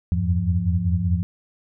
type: tone cluster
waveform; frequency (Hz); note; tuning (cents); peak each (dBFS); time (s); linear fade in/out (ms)
sine; 83.4 / 88.4 / 99.2 / 173.9; E2 / F2 / G2 / F3; +21 / +22 / +21 / -7; -24; 0.12-1.23; 0
effects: none